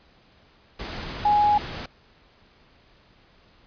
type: tone in noise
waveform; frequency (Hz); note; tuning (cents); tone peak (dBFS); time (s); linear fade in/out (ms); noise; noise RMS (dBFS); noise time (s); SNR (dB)
sine; 832; G#5; +3; -16; 1.25-1.58; 5; pink; -34; 0.79-1.86; +15
effects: pink hiss -57 dBFS RMS until 3.66 s + resampled to 11025 Hz